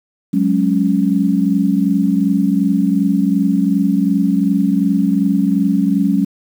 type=chord; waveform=sine; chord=F# suspended second; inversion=none; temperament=equal; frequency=185 / 207.7 / 277.2 Hz; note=F#3 / G#3 / C#4; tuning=0 / 0 / 0 cents; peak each=-16 dBFS; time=0.33-6.25 s; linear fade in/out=10 ms; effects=7-bit